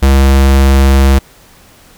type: tone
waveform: square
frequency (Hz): 67.7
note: C#2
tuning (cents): -40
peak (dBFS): -5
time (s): 0.02-1.19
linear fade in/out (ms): 10
effects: pink hiss -42 dBFS RMS until 1.97 s